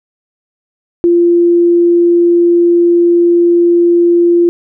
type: tone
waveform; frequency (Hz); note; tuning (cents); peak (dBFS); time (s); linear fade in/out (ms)
sine; 345.1; F4; -21; -5; 1.04-4.49; 0
effects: none